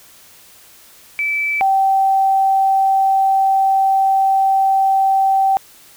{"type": "tone pair in turn", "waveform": "sine", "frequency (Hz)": [2314, 775.1], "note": ["D7", "G5"], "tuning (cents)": [-26, -20], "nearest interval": "octave + perfect fifth", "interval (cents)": 1894, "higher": "first", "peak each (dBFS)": [-16, -11], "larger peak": "second", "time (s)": [[1.19, 1.61], [1.61, 5.57]], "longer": "second", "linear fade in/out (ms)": 0, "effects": ["white hiss -45 dBFS RMS until 5.96 s"]}